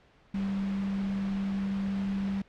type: tone in noise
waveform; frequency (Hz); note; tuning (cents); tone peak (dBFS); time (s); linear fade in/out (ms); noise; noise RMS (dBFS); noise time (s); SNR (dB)
sine; 196; G3; 0; -28; 0.34-2.42; 5; pink; -43; 0.34-2.42; +12
effects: pink hiss -61 dBFS RMS until 2.48 s + low-pass 3000 Hz 12 dB/octave